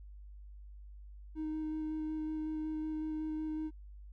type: tone with vibrato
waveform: triangle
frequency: 311.1 Hz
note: D#4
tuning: in tune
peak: -32 dBFS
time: 1.35-3.71 s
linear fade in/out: 50 ms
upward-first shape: square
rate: 5.4 Hz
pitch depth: 8 cents each way
effects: tanh soft clip ceiling -30 dBFS + added 50 Hz sine -48 dBFS peak until 4.12 s